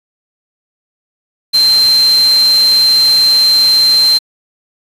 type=tone in noise; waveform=sine; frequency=4133 Hz; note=C8; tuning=22 cents flat; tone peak=-6 dBFS; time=1.53-4.19 s; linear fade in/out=20 ms; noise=white; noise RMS=-22 dBFS; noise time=1.53-4.19 s; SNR=+13 dB; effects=resampled to 32000 Hz